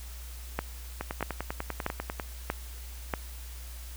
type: two click trains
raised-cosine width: 0.5 ms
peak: -13 / -17 dBFS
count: 5 / 13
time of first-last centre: 0.59-3.138 / 1.01-2.198 s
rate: 1.57 / 10.1 Hz
effects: added 60 Hz sine -40 dBFS peak until 3.96 s + white hiss -49 dBFS RMS until 3.96 s